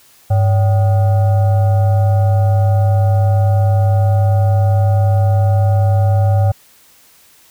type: tone with frequency modulation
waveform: sine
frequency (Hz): 101.2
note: G#2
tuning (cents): -44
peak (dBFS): -9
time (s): 0.3-6.52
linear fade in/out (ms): 10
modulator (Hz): 667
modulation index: 0.43
effects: white hiss -48 dBFS RMS until 7.5 s